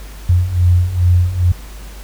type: beating tone pair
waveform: sine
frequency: 87.31 / 89.71 Hz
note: F2 / F2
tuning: 0 / +47 cents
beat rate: 2.4 Hz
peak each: -15 / -11 dBFS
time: 0.29-1.52 s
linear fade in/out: 5 ms
effects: added 50 Hz sine -30 dBFS peak until 2.03 s + pink hiss -39 dBFS RMS until 2.03 s